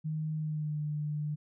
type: tone with pitch glide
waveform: sine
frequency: 155.56 to 149.83 Hz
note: D#3 to D3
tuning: 0 to +35 cents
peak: -31 dBFS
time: 0.04-1.36 s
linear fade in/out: 20 ms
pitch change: -65 cents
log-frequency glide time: 0.36-0.8 s
effects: none